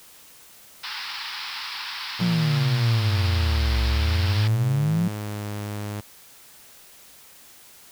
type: band-pass noise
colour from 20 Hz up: white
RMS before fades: -33 dBFS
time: 0.83-4.48 s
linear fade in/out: 10 ms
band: 820 to 5300 Hz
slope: 96 dB/octave
type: tone with pitch glide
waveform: sawtooth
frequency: 116.54 to 103.83 Hz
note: A#2 to G#2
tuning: 0 to 0 cents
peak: -25 dBFS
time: 2.19-6.01 s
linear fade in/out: 10 ms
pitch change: -200 cents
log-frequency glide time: 2.6-5.48 s
type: exponential two-way sweep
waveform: sine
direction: down then up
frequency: 181.2 to 63 to 181.2 Hz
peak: -19 dBFS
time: 2.21-5.08 s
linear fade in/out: 5 ms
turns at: 3.82 s
effects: white hiss -49 dBFS RMS until 7.91 s